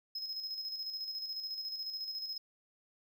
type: tone with tremolo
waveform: triangle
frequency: 5130 Hz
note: E8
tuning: 48 cents flat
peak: -35 dBFS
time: 0.15-2.38 s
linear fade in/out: 5 ms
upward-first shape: square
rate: 14 Hz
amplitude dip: 45%
effects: none